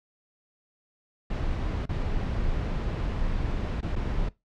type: noise with dropouts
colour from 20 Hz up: brown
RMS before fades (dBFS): -28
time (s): 1.3-4.29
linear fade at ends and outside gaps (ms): 5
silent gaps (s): 1.857-1.891 / 3.808-3.827 / 3.955-3.961
effects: noise-tail reverb RT60 0.2 s tail -20 dB re dry + low-pass 4000 Hz 12 dB/octave